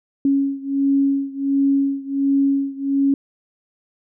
sine beating tone pair, 275.8 / 277.2 Hz, C#4 / C#4, -9 / 0 cents, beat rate 1.4 Hz, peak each -18 / -20 dBFS, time 0.25-3.14 s, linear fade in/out 2 ms, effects none

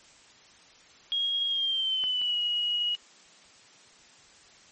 sine tone with pitch glide, 3276 to 2902 Hz, G#7 to F#7, -24 to -34 cents, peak -25 dBFS, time 1.12-2.95 s, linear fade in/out 0 ms, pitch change -210 cents, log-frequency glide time 1.47-2.38 s
clicks, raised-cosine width 0.3 ms, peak -24 / -29 dBFS, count 2, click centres 2.039 / 2.216 s
effects white hiss -55 dBFS RMS until 4.71 s + MP3 32 kbps

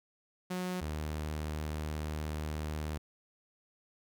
sawtooth tone pair in turn, 182.1 / 76.56 Hz, F#3 / D#2, -27 / -27 cents, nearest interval octave + minor third, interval 1500 cents, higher first, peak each -30 / -31 dBFS, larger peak first, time 0.5-0.81 / 0.81-2.98 s, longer second, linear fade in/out 10 ms, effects none

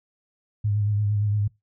sine tone with vibrato, 103.83 Hz, G#2, in tune, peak -20 dBFS, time 0.64-1.48 s, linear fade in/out 10 ms, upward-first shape sine, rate 8.7 Hz, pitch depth 36 cents each way, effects noise-tail reverb RT60 0.2 s tail -22 dB re dry

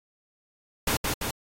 pink noise with echo, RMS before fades -25 dBFS, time 0.87-0.97 s, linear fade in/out 5 ms, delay 170 ms, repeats 2, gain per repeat -3 dB, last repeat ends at 1.31 s, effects AAC 48 kbps

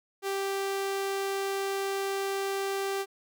sawtooth tone, 392 Hz, G4, in tune, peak -25 dBFS, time 0.22-3.06 s, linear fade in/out 50 ms, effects none

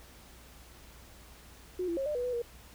sine tone with pitch steps, 363.7 / 338.6 / 542 / 599 / 490 / 495.9 / 474 Hz, F#4 / E4 / C#5 / D5 / B4 / B4 / A#4, -30 / +46 / -39 / +34 / -14 / +7 / +29 cents, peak -30 dBFS, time 1.79-2.42 s, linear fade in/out 5 ms, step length 90 ms, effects added 60 Hz sine -55 dBFS peak until 2.74 s + pink hiss -55 dBFS RMS until 2.74 s

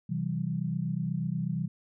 sine chord, C major, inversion none, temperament equal with one note detuned, 130.81 / 164.81 / 193.08 Hz, C3 / E3 / G3, 0 / 0 / -26 cents, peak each -34 / -31 / -34 dBFS, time 0.09-1.68 s, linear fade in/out 10 ms, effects none

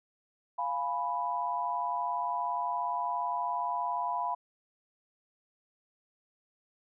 sine chord, F diminished, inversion none, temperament equal, 698.5 / 830.6 / 987.8 Hz, F5 / Ab5 / Cb6, 0 / 0 / 0 cents, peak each -36 / -37 / -31 dBFS, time 0.58-4.35 s, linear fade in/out 10 ms, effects none

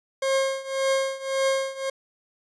40% pulse tone with tremolo, 537 Hz, C5, 45 cents sharp, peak -18 dBFS, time 0.22-1.9 s, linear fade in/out 5 ms, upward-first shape triangle, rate 1.8 Hz, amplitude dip 90%, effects resampled to 22050 Hz

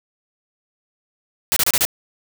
white noise bursts, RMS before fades -17 dBFS, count 5, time 1.52-1.851 s, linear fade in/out 0 ms, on 43 ms, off 29 ms, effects none

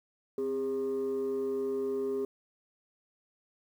sine tone pair together, 261.6 / 405.3 Hz, C4 / G#4, 0 / -42 cents, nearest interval minor sixth, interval 758 cents, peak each -35 / -28 dBFS, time 0.38-2.25 s, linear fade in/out 2 ms, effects tanh soft clip ceiling -27 dBFS + 10-bit

